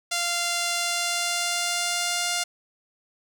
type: tone with pitch glide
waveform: 5% pulse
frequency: 694 to 702.5 Hz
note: F5 to F5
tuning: -11 to +10 cents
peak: -12 dBFS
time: 0.11-2.44 s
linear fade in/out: 10 ms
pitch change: +21 cents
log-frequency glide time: 0.74-2.31 s
effects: none